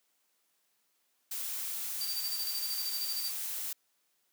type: noise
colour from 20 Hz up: blue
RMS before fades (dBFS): -37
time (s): 1.31-3.73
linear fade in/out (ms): 5
type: tone with tremolo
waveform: 45% pulse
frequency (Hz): 4654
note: D8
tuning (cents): -17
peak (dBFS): -33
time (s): 2.01-3.31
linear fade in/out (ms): 0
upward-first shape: square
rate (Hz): 13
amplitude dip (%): 60
effects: white hiss -75 dBFS RMS until 4.32 s + high-pass 200 Hz 12 dB/octave